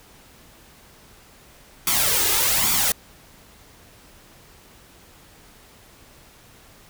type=noise with flanger; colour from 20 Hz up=white; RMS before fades=-20 dBFS; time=1.87-2.92 s; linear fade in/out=2 ms; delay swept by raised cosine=0.86 to 2.46 ms; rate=1.2 Hz; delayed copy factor=+0.65; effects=pink hiss -50 dBFS RMS until 6.89 s